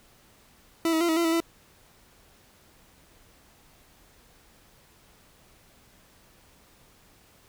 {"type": "tone with pitch steps", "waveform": "40% pulse", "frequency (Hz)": [330.2, 320.5, 342.7, 320.8, 339.4, 326.5, 333.6], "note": ["E4", "E4", "F4", "E4", "F4", "E4", "E4"], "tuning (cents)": [3, -49, -33, -47, -49, -17, 21], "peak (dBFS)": -21, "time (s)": [0.85, 1.403], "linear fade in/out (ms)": 2, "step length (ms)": 79, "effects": ["pink hiss -58 dBFS RMS until 7.48 s"]}